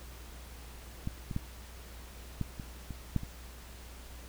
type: clicks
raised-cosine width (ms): 5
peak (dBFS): -21 / -24 / -19 / -19 / -27 / -28 / -16 / -28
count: 8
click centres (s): 1.074 / 1.312 / 1.364 / 2.413 / 2.598 / 2.907 / 3.163 / 3.234
effects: added 60 Hz sine -47 dBFS peak until 4.28 s + pink hiss -52 dBFS RMS until 4.28 s